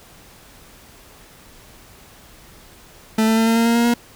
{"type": "tone with pitch steps", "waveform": "40% pulse", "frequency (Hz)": [220, 222.4, 224.9, 227.4, 229.9, 232.4, 235, 237.6], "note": ["A3", "A3", "A3", "A#3", "A#3", "A#3", "A#3", "A#3"], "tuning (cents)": [0, 19, 38, -43, -24, -5, 14, 33], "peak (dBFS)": -13, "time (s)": [3.18, 3.94], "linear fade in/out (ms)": 5, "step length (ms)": 95, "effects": ["pink hiss -46 dBFS RMS until 4.15 s"]}